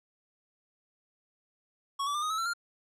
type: tone with pitch steps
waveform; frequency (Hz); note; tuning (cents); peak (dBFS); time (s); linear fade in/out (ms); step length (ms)
square; 1108.7 / 1152.4 / 1197.9 / 1245.2 / 1294.3 / 1345.4 / 1398.5; C#6 / D6 / D6 / D#6 / E6 / E6 / F6; 0 / -33 / +34 / +1 / -32 / +35 / +2; -30; 1.99-2.536; 10; 78
effects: low-pass 10000 Hz 12 dB/octave